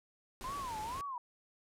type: noise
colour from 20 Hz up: pink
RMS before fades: -47 dBFS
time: 0.41-1.01 s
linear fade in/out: 0 ms
type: tone with vibrato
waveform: sine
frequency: 987.8 Hz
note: B5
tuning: in tune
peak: -38 dBFS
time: 0.44-1.18 s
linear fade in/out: 2 ms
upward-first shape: sine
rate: 2.1 Hz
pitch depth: 250 cents each way
effects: low-pass 12000 Hz 12 dB/octave